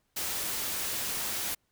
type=noise; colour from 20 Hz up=white; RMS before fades=-33 dBFS; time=0.16-1.55 s; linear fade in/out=10 ms; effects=pink hiss -75 dBFS RMS until 1.71 s